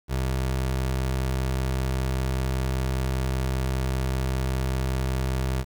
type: tone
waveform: 25% pulse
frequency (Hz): 65.1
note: C2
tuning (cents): -8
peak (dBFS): -20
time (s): 0.08-5.65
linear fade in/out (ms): 50
effects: 8-bit